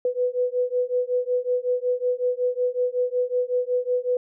sine beating tone pair, 493.9 / 499.3 Hz, B4 / B4, 0 / +19 cents, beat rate 5.4 Hz, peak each -24 dBFS, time 0.05-4.17 s, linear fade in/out 2 ms, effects none

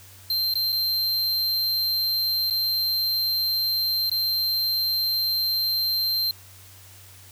square tone with dropouts, 4146 Hz, C8, 17 cents flat, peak -22 dBFS, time 0.3-6.31 s, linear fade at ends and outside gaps 2 ms, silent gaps 0.539-0.554 / 0.722-0.726 / 2.5-2.507 / 4.097-4.115 s, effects added 95 Hz sine -49 dBFS peak until 7.31 s + white hiss -49 dBFS RMS until 7.31 s

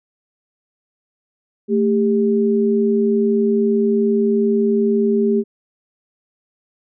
sine tone pair together, 222.1 / 399.7 Hz, A3 / G4, +16 / +34 cents, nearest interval minor seventh, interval 1018 cents, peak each -16 dBFS, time 1.68-5.44 s, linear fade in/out 50 ms, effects none

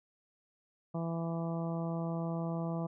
harmonic tone, 166.4 Hz, E3, 17 cents sharp, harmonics 1 / 2 / 3 / 4 / 5 / 6 / 7, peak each -34 / -42 / -44 / -42 / -48 / -49 / -50 dBFS, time 0.94-2.87 s, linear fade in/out 10 ms, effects none

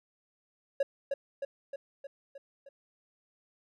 triangle tone with echo, 554.4 Hz, C#5, in tune, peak -22 dBFS, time 0.8-0.83 s, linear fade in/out 5 ms, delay 310 ms, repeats 6, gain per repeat -4 dB, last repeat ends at 2.69 s, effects none

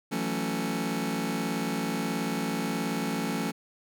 sawtooth chord, F# minor seventh, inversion third, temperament just, 166.5 / 185 / 222 / 277.5 Hz, E3 / F#3 / A3 / C#4, +18 / 0 / +16 / +2 cents, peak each -31 / -31 / -28 / -29 dBFS, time 0.11-3.52 s, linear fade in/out 20 ms, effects none

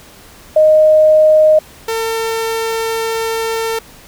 sine / sawtooth tone pair in turn, 620 / 451.2 Hz, D#5 / A4, -6 / +44 cents, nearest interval tritone, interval 550 cents, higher first, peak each -5 / -12 dBFS, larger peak first, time 0.56-1.59 / 1.88-3.79 s, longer second, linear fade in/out 5 ms, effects pink hiss -40 dBFS RMS until 4.07 s

